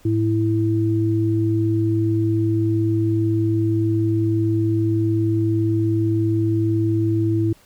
sine tone pair together, 107.85 / 329.6 Hz, A2 / E4, -34 / 0 cents, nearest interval octave + perfect fifth, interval 1934 cents, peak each -19 dBFS, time 0.05-7.53 s, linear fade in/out 5 ms, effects pink hiss -53 dBFS RMS until 7.65 s

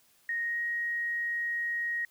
sine tone with pitch glide, 1864.7 to 1882 Hz, A#6 to A#6, 0 to +16 cents, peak -29 dBFS, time 0.29-2.05 s, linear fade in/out 2 ms, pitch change +16 cents, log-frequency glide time 0.4-0.61 s, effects white hiss -65 dBFS RMS until 2.1 s

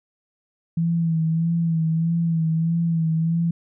sine tone with vibrato, 164.5 Hz, E3, 3 cents flat, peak -18 dBFS, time 0.77-3.51 s, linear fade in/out 5 ms, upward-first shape sine, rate 1.6 Hz, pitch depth 42 cents each way, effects none

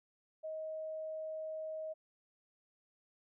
sine tone, 630 Hz, D#5, 21 cents sharp, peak -39 dBFS, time 0.43-1.94 s, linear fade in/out 20 ms, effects none

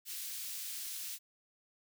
white high-pass noise, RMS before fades -42 dBFS, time 0.05-1.19 s, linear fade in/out 50 ms, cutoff 2800 Hz, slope 12 dB/octave, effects none

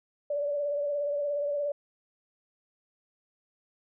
sine tone with vibrato, 578 Hz, D5, 28 cents flat, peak -27 dBFS, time 0.3-1.72 s, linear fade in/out 5 ms, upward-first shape triangle, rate 17 Hz, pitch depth 42 cents each way, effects none

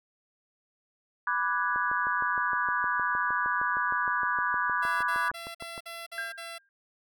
sine chord, G# half-diminished seventh, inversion first, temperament equal, 987.8 / 1174.7 / 1480 / 1661.2 Hz, B5 / D6 / F#6 / G#6, 0 / 0 / 0 / 0 cents, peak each -31 dBFS, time 1.27-5.31 s, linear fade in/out 2 ms
click train, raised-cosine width 1 ms, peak -27 dBFS, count 27, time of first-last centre 1.76-5.779 s, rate 6.47 Hz
10% pulse tone bursts, 675 Hz, E5, 41 cents sharp, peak -30 dBFS, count 7, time 4.82-6.584 s, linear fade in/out 10 ms, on 210 ms, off 49 ms
sine tone with exponential decay, 1600 Hz, G6, 35 cents sharp, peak -29 dBFS, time 6.18-6.69 s, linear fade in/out 1 ms, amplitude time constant 110 ms
effects none

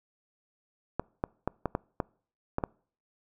clicks, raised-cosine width 1 ms, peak -14 dBFS, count 8, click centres 0.996 / 1.239 / 1.476 / 1.657 / 1.751 / 2.002 / 2.584 / 2.638 s, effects noise-tail reverb RT60 0.5 s tail -26 dB re dry

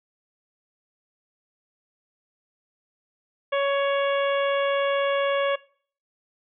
harmonic tone, 558 Hz, C#5, 11 cents sharp, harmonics 1 / 2 / 3 / 4 / 5 / 6, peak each -22 / -28 / -32 / -34 / -36 / -38 dBFS, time 3.52-5.56 s, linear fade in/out 10 ms, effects noise-tail reverb RT60 0.5 s tail -21 dB re dry

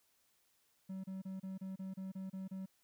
triangle tone bursts, 190.2 Hz, F#3, 48 cents sharp, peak -39 dBFS, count 10, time 0.89-2.66 s, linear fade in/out 10 ms, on 150 ms, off 30 ms, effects white hiss -75 dBFS RMS until 2.83 s

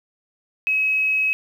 sine tone, 2558 Hz, D#7, 47 cents sharp, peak -17 dBFS, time 0.67-1.33 s, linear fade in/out 0 ms, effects 8-bit

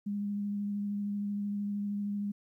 sine tone with vibrato, 203.7 Hz, G#3, 33 cents flat, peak -31 dBFS, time 0.06-2.32 s, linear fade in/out 10 ms, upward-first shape sine, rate 13 Hz, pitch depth 13 cents each way, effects 12-bit

